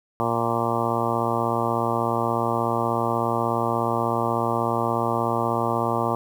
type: harmonic tone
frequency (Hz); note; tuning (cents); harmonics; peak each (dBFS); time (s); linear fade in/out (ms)
116.54; A#2; 0; 1 / 2 / 3 / 4 / 5 / 6 / 7 / 8 / 9 / 10; -30 / -30 / -30 / -30 / -30 / -30 / -30 / -30 / -30 / -30; 0.2-6.15; 0
effects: 8-bit